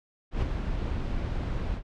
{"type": "noise with ADSR envelope", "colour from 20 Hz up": "brown", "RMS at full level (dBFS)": -24, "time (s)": [0.31, 1.83], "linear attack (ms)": 110, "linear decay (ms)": 16, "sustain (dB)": -6, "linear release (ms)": 92, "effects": ["low-pass 4000 Hz 12 dB/octave"]}